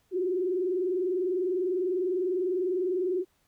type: tone with vibrato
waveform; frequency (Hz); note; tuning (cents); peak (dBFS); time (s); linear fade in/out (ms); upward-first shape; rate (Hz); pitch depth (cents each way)
sine; 365.1; F#4; -23; -25; 0.11-3.25; 50; triangle; 20; 130
effects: pink hiss -70 dBFS RMS until 3.47 s

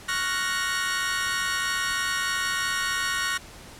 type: chord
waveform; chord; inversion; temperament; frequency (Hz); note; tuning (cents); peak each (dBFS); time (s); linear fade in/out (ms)
sawtooth; Gb major seventh; second; equal; 1108.7 / 1396.9 / 1480 / 1864.7; Db6 / F6 / Gb6 / Bb6; 0 / 0 / 0 / 0; -28 / -30 / -26 / -25; 0.08-3.38; 10
effects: pink hiss -45 dBFS RMS until 3.79 s + low-pass 11000 Hz 12 dB/octave

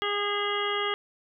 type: harmonic tone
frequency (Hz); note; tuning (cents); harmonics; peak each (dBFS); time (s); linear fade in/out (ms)
409.4; G#4; -25; 1 / 2 / 3 / 4 / 5 / 7 / 8; -31 / -37 / -31 / -37 / -34 / -35 / -34; 0.02-0.94; 0
effects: none

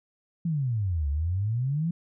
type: exponential two-way sweep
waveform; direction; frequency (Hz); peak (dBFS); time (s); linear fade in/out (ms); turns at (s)
sine; down then up; 174.61 to 69.3 to 174.61; -24; 0.45-1.91; 5; 1.09
effects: none

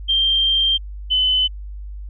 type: tone pair in turn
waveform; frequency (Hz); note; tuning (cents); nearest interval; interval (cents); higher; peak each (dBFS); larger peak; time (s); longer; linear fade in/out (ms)
sine; 3168 / 3025; G7 / F#7; +18 / +38; minor second; 80; first; -14; neither; 0.08-0.78 / 1.1-1.48; first; 20
effects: added 50 Hz sine -29 dBFS peak until 2.09 s

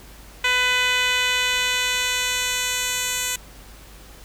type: tone with band-pass filter sweep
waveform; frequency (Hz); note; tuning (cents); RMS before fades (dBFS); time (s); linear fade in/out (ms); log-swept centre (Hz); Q
10% pulse; 500; B4; +21; -22; 0.44-3.36; 5; 2600 to 7600; 0.95
effects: added 50 Hz sine -44 dBFS peak until 4.24 s + pink hiss -46 dBFS RMS until 4.24 s

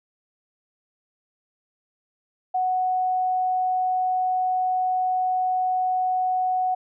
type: tone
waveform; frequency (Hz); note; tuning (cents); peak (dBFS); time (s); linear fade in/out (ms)
sine; 740; F#5; 0; -20; 2.54-6.75; 10
effects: none

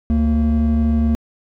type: tone pair together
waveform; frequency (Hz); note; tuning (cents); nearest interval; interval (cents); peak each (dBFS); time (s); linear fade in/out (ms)
triangle; 72 / 228.2; D2 / A#3; -34 / -37; octave + minor sixth; 1997; -13; 0.1-1.15; 0
effects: tanh soft clip ceiling -8 dBFS

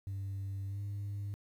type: tone with pitch glide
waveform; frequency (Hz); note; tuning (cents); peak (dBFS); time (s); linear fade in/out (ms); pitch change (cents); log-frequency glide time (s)
sine; 98 to 101.16; G2 to G#2; 0 to -45; -34; 0.07-1.34; 0; +55; 0.68-0.8
effects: tanh soft clip ceiling -35 dBFS + 11-bit

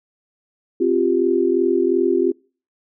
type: chord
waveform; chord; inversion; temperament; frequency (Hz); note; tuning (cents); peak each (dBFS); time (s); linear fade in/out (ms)
sine; C suspended fourth; none; equal with one note detuned; 263.3 / 349.2 / 392; C4 / F4 / G4; +11 / 0 / 0; -22 / -17 / -19; 0.8-2.32; 10
effects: noise-tail reverb RT60 0.4 s tail -25 dB re dry

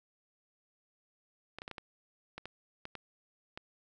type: clicks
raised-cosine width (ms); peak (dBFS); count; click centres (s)
0.3; -26; 10; 1.586 / 1.619 / 1.679 / 1.713 / 1.782 / 2.38 / 2.456 / 2.854 / 2.953 / 3.575
effects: none

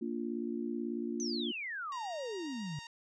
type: chord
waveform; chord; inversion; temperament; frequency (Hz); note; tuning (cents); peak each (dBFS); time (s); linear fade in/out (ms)
sine; Bb major; none; just; 233.1 / 291.4 / 349.6; Bb3 / D4 / F4; 0 / -13 / +2; -37 / -40 / -39; 0.01-1.52; 10
type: exponential sweep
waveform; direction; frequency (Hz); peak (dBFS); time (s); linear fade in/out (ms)
sine; down; 6272 to 138.59; -37; 1.2-2.79; 0
type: tone with vibrato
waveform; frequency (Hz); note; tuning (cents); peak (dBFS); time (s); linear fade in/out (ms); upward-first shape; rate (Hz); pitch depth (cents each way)
10% pulse; 934; A#5; +3; -37; 1.92-2.87; 2; square; 7.4; 12
effects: resampled to 22050 Hz

